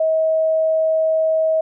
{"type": "tone", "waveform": "sine", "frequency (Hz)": 638, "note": "D#5", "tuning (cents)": 43, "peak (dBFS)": -14, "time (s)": [0, 1.61], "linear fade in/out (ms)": 5, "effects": []}